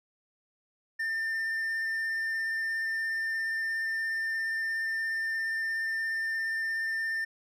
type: tone with vibrato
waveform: triangle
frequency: 1798 Hz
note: A6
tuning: 37 cents sharp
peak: -27 dBFS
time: 0.99-7.25 s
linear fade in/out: 10 ms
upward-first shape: triangle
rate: 17 Hz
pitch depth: 11 cents each way
effects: none